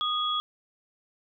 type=tone pair together; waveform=sine; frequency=1235 / 3343 Hz; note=D#6 / G#7; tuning=-13 / +11 cents; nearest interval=octave + perfect fourth; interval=1724 cents; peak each=-28 dBFS; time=0.01-0.4 s; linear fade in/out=0 ms; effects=none